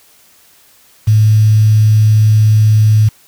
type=tone with quantisation; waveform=sine; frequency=107.9 Hz; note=A2; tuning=33 cents flat; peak=-5 dBFS; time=1.07-3.09 s; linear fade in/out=10 ms; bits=5; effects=white hiss -47 dBFS RMS until 3.27 s